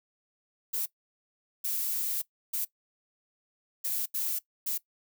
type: noise bursts at uneven times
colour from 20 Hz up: violet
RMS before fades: -31 dBFS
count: 6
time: 0.73-0.86 / 1.64-2.22 / 2.53-2.65 / 3.84-4.06 / 4.14-4.39 / 4.66-4.78 s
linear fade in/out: 10 ms
effects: noise-tail reverb RT60 0.1 s tail -19 dB re dry